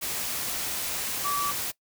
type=tone in noise; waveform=sine; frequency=1153 Hz; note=D6; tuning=32 cents flat; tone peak=-26 dBFS; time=1.24-1.52 s; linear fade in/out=20 ms; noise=white; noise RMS=-31 dBFS; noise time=0.01-1.72 s; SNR=+2 dB; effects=noise-tail reverb RT60 0.1 s tail -20 dB re dry